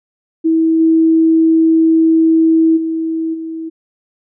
sine tone with level steps, 323.9 Hz, E4, 30 cents flat, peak -9 / -7 / -15 / -21 dBFS, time 0.44-3.7 s, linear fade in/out 20 ms, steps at 0.79 / 2.76 / 3.33 s, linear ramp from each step 20 ms, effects none

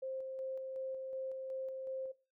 sine tone with tremolo, 527 Hz, C5, 12 cents sharp, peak -38 dBFS, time 0.02-2.12 s, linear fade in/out 10 ms, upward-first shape square, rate 2.7 Hz, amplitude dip 30%, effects noise-tail reverb RT60 0.3 s tail -18 dB re dry

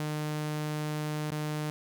sawtooth tone with dropouts, 151.7 Hz, D#3, 44 cents flat, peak -27 dBFS, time 0-1.7 s, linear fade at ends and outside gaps 0 ms, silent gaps 1.306-1.318 s, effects none

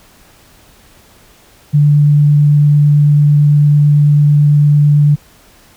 sine tone with vibrato, 146.83 Hz, D3, in tune, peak -5 dBFS, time 1.73-5.16 s, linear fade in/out 20 ms, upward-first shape triangle, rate 9 Hz, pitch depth 8 cents each way, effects pink hiss -45 dBFS RMS until 5.76 s

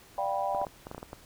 sine chord, G dominant seventh, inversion second, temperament just, 588 / 705.6 / 784 / 980 Hz, D5 / F5 / G5 / B5, +2 / +18 / 0 / -14 cents, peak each -33 / -35 / -31 / -35 dBFS, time 0.18-0.65 s, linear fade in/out 2 ms
clicks, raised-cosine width 1 ms, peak -25 dBFS, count 9, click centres 0.548 / 0.616 / 0.668 / 0.869 / 0.914 / 0.947 / 0.98 / 1.029 / 1.131 s
effects pink hiss -55 dBFS RMS until 1.25 s

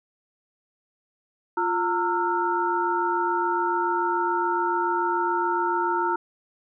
sine tone cluster, 350.1 / 914 / 1331 / 1418 Hz, F4 / A#5 / E6 / F6, +4 / -34 / +16 / +26 cents, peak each -27 / -24 / -29 / -31 dBFS, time 1.57-6.16 s, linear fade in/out 5 ms, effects none

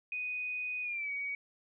sine tone with pitch glide, 2489 to 2256 Hz, D#7 to C#7, 0 to +30 cents, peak -34 dBFS, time 0.12-1.35 s, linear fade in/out 2 ms, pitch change -170 cents, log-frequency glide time 0.82-1.11 s, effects none

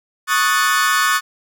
40% pulse chord, D# half-diminished seventh, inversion third, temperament equal, 1108.7 / 1244.5 / 1480 / 1760 Hz, C#6 / D#6 / F#6 / A6, 0 / 0 / 0 / 0 cents, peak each -19 dBFS, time 0.27-1.21 s, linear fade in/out 50 ms, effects none

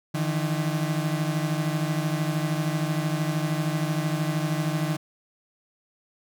35% pulse beating tone pair, 152.2 / 165.2 Hz, D#3 / E3, -38 / +4 cents, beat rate 13 Hz, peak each -24 / -27 dBFS, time 0.14-4.97 s, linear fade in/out 10 ms, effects none

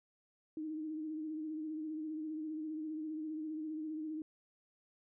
sine tone with vibrato, 311.1 Hz, D#4, in tune, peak -38 dBFS, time 0.57-4.22 s, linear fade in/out 2 ms, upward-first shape sine, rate 15 Hz, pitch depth 40 cents each way, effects none

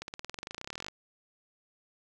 accelerating click train, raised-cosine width 0.2 ms, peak -21 dBFS, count 25, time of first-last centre 0.02-0.884 s, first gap 61 ms, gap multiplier 0.95, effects none

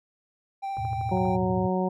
triangle tone with vibrato, 784 Hz, G5, in tune, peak -27 dBFS, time 0.62-1.37 s, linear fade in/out 20 ms, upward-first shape triangle, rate 14 Hz, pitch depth 15 cents each way
click train, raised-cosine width 1 ms, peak -30 dBFS, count 7, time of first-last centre 0.77-1.254 s, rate 12.4 Hz
sine chord, E suspended fourth, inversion none, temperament just, 82.41 / 109.88 / 123.61 Hz, E2 / A2 / B2, 0 / -2 / +2 cents, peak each -36 / -32 / -35 dBFS, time 0.78-1.68 s, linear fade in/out 10 ms
harmonic tone, 185.1 Hz, F#3, 1 cent sharp, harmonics 1 / 2 / 3 / 4 / 5, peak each -26 / -29 / -31 / -32 / -33 dBFS, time 1.11-1.89 s, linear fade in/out 10 ms
effects none

